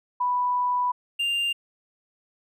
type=tone pair in turn; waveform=sine / triangle; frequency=987.8 / 2794 Hz; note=B5 / F7; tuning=0 / 0 cents; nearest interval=octave + tritone; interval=1800 cents; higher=second; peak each=-21 dBFS; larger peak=neither; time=0.2-0.92 / 1.19-1.53 s; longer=first; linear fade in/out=10 ms; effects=none